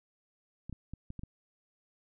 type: clicks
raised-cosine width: 5 ms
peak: -29 dBFS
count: 6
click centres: 0.696 / 0.727 / 0.936 / 1.104 / 1.193 / 1.235 s
effects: none